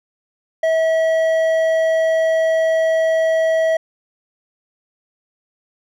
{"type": "tone with hard clipping", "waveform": "triangle", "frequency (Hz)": 646, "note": "E5", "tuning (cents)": -35, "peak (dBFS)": -15, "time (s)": [0.63, 3.77], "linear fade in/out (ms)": 5, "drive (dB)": 10, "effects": []}